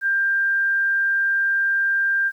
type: tone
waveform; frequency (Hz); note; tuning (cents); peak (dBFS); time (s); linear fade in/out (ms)
sine; 1590; G6; +24; -17; 0.01-2.32; 50
effects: 9-bit